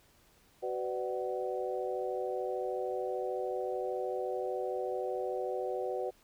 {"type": "harmonic tone with a mistuned harmonic", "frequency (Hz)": 125.1, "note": "B2", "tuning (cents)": 23, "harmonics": [3, 4, 5, 6], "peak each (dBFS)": [-37, -36, -40, -40], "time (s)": [0.62, 6.11], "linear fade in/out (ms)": 20, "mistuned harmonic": 5, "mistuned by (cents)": -90, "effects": ["pink hiss -65 dBFS RMS until 6.23 s"]}